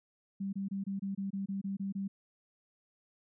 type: tone bursts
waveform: sine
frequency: 196 Hz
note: G3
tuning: in tune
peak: -33 dBFS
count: 11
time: 0.4-2.08 s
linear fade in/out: 10 ms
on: 130 ms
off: 25 ms
effects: none